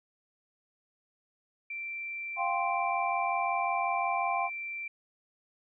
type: tone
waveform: sine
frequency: 2349 Hz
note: D7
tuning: in tune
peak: -35 dBFS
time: 1.7-4.88 s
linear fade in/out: 5 ms
type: chord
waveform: sine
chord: F suspended second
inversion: none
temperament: equal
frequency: 698.5 / 784 / 1046.5 Hz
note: F5 / G5 / C6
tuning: 0 / 0 / 0 cents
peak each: -32 dBFS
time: 2.36-4.5 s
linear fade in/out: 50 ms
effects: none